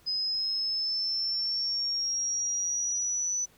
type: linear sweep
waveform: sine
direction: up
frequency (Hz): 5030 to 5990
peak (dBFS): -27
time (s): 0.06-3.46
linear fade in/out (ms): 20
effects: pink hiss -61 dBFS RMS until 3.57 s